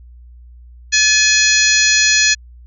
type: harmonic tone with a mistuned harmonic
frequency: 840 Hz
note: G#5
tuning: 19 cents sharp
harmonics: 2 / 3 / 4 / 5 / 6 / 7 / 8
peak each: -16 / -17 / -21 / -16 / -22 / -18 / -18 dBFS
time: 0.92-2.35 s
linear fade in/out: 20 ms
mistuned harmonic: 2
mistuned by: +44 cents
effects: added 60 Hz sine -37 dBFS peak until 2.66 s